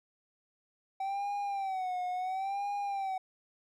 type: tone with vibrato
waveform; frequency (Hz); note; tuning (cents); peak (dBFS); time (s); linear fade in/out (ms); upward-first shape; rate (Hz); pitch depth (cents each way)
triangle; 767; G5; -38; -30; 1-3.18; 5; sine; 0.72; 100
effects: none